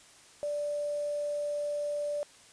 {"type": "tone with quantisation", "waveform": "sine", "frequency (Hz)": 586, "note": "D5", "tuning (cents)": -4, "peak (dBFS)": -30, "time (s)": [0.43, 2.23], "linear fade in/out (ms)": 0, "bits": 8, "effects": ["white hiss -56 dBFS RMS until 2.52 s", "resampled to 22050 Hz"]}